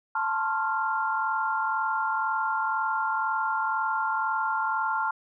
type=tone cluster; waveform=sine; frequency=882 / 1042 / 1084 / 1388 Hz; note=A5 / C6 / C#6 / F6; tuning=+4 / -7 / -39 / -11 cents; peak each=-28 / -34 / -34 / -28 dBFS; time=0.15-5.11 s; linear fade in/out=5 ms; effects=none